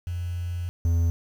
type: tone pair in turn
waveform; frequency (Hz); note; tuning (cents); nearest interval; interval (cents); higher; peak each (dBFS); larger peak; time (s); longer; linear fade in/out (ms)
sine / triangle; 87.7 / 84.13; F2 / E2; +8 / +36; minor second; 72; first; -27 / -17; second; 0.07-0.69 / 0.85-1.1; first; 0
effects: 8-bit